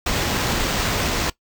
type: noise with sample-and-hold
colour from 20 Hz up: pink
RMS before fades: -22 dBFS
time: 0.06-1.3 s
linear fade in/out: 5 ms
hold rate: 11025 Hz
effects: noise-tail reverb RT60 0.1 s tail -19 dB re dry